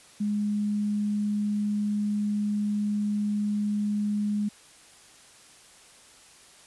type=tone; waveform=sine; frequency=207.7 Hz; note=G#3; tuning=in tune; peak=-24 dBFS; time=0.2-4.49 s; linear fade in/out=10 ms; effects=white hiss -53 dBFS RMS until 6.66 s + resampled to 24000 Hz